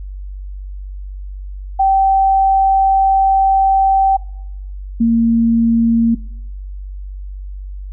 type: tone pair in turn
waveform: sine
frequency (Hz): 775 / 230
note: G5 / A#3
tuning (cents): -20 / -23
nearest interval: octave + major sixth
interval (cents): 2103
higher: first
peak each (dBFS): -9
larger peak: neither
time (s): 1.79-4.17 / 5-6.15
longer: first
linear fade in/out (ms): 10
effects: noise-tail reverb RT60 0.8 s tail -22 dB re dry + added 48 Hz sine -25 dBFS peak until 7.92 s